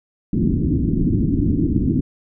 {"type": "low-pass noise", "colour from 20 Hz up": "white", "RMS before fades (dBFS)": -18, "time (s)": [0.33, 2.01], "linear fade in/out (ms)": 5, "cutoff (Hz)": 320, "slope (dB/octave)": 48, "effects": []}